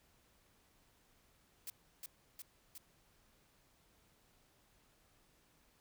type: noise with echo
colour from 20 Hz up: blue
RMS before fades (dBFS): -45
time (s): 1.67-1.7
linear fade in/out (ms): 2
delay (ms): 360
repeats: 3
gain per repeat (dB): -2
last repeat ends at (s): 2.78
effects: pink hiss -71 dBFS RMS until 5.8 s